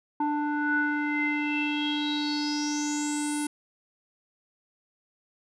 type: tone with low-pass filter sweep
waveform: square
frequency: 295.7 Hz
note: D4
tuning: 12 cents sharp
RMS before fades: -28 dBFS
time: 0.2-3.47 s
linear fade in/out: 5 ms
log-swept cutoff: 1000 to 10000 Hz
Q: 8.6
effects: none